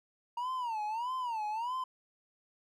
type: tone with vibrato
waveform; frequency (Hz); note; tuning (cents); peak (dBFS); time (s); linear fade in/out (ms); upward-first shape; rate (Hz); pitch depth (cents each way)
triangle; 932.3; A#5; 0; -31; 0.37-1.84; 5; sine; 1.6; 180
effects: none